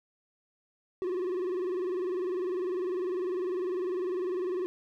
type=tone with vibrato; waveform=triangle; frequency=363.7 Hz; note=F#4; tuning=30 cents flat; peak=-27 dBFS; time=1.02-4.66 s; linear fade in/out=0 ms; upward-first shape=square; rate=20 Hz; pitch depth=75 cents each way; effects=none